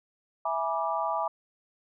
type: chord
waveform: sine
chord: E dominant seventh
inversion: none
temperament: equal with one note detuned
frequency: 659.3 / 830.6 / 971.4 / 1174.7 Hz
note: E5 / G#5 / B5 / D6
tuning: 0 / 0 / -29 / 0 cents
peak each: -32 dBFS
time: 0.45-1.28 s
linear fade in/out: 5 ms
effects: none